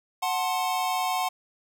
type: chord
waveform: square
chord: F# diminished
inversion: none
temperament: equal with one note detuned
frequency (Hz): 740 / 880 / 1055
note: F#5 / A5 / C6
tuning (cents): 0 / 0 / +14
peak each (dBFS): -28 / -32 / -31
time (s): 0.22-1.29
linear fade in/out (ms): 10
effects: none